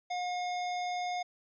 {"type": "tone", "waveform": "square", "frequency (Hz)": 718, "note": "F5", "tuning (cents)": 48, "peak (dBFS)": -33, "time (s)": [0.1, 1.23], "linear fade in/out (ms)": 10, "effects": ["resampled to 16000 Hz"]}